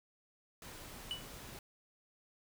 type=noise; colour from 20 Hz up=pink; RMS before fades=-50 dBFS; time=0.62-1.59 s; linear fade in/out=2 ms
type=tone with exponential decay; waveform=triangle; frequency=2960 Hz; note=F#7; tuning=in tune; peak=-32 dBFS; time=1.11-1.28 s; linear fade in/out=0 ms; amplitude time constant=36 ms
effects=none